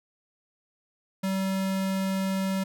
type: tone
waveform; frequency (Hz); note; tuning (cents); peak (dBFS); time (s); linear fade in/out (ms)
square; 191.8; G3; -37; -26; 1.23-2.64; 10
effects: none